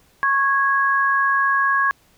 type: tone pair together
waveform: sine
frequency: 1100 / 1655.8 Hz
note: C#6 / G#6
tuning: -14 / -6 cents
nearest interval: perfect fifth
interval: 708 cents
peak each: -18 dBFS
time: 0.23-1.91 s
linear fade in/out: 0 ms
effects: pink hiss -57 dBFS RMS until 2.17 s